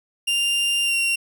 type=tone with pitch glide; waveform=40% pulse; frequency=2794 to 2754 Hz; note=F7 to F7; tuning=0 to -25 cents; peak=-18 dBFS; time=0.27-1.16 s; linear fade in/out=10 ms; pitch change=-25 cents; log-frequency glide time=0.84-0.94 s; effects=none